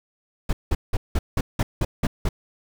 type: noise bursts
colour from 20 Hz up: brown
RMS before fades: -20 dBFS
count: 9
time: 0.49-2.29 s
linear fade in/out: 5 ms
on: 40 ms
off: 180 ms
effects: none